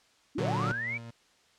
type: linear sweep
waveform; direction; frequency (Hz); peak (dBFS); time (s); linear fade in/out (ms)
sine; up; 242.5 to 2349; -31; 0.35-0.98; 10
type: chord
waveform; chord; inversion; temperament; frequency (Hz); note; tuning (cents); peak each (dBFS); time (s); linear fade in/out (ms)
sawtooth; Bb augmented; none; equal; 116.54 / 146.83 / 185; Bb2 / D3 / F#3; 0 / 0 / 0; -30; 0.38-0.72; 5
type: tone with tremolo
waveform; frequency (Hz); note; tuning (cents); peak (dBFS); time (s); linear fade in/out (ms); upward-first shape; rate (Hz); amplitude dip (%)
30% pulse; 116.3; A#2; -4; -37; 0.44-1.11; 10; triangle; 4.6; 30
effects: white hiss -64 dBFS RMS until 1.58 s + low-pass 6000 Hz 12 dB/octave